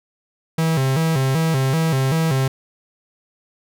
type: tone with vibrato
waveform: 45% pulse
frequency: 146.83 Hz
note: D3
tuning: in tune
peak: -16 dBFS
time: 0.58-2.48 s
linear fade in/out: 5 ms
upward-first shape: square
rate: 2.6 Hz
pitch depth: 170 cents each way
effects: none